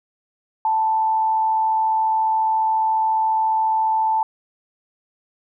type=tone with frequency modulation; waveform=sine; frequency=880 Hz; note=A5; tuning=in tune; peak=-16 dBFS; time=0.65-4.23 s; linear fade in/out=2 ms; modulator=94.4 Hz; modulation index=0.31; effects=none